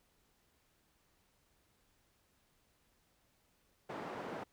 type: band-pass noise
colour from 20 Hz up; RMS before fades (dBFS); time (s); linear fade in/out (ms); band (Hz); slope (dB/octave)
white; -44; 3.89-4.44; 10; 170 to 900; 12
effects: pink hiss -74 dBFS RMS until 4.52 s